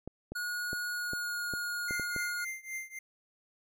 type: clicks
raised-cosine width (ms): 2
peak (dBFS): -26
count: 8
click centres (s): 0.076 / 0.32 / 0.731 / 1.134 / 1.537 / 1.909 / 1.997 / 2.163
type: tone with pitch glide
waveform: square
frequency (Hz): 1448 to 1433.9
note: F#6 to F6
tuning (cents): -38 to +45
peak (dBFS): -34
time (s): 0.35-2.45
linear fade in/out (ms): 10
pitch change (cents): -17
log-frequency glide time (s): 0.92-1.39
type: tone with tremolo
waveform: square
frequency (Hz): 2093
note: C7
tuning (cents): 0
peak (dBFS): -35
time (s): 1.88-2.99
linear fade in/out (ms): 5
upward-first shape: triangle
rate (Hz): 3.7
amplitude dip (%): 95
effects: none